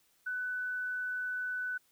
sine tone, 1496 Hz, F#6, 19 cents sharp, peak -33 dBFS, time 0.26-1.78 s, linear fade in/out 10 ms, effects white hiss -70 dBFS RMS until 1.91 s

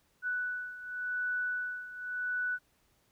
sine beating tone pair, 1484 / 1484.89 Hz, F#6 / F#6, +5 / +6 cents, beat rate 0.89 Hz, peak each -34 / -38 dBFS, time 0.22-2.59 s, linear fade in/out 50 ms, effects pink hiss -71 dBFS RMS until 3.11 s

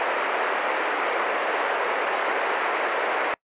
pink band-pass noise, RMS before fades -25 dBFS, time 0-3.34 s, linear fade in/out 0 ms, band 440 to 2300 Hz, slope 24 dB/octave, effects noise-tail reverb RT60 0.1 s tail -26 dB re dry + resampled to 8000 Hz

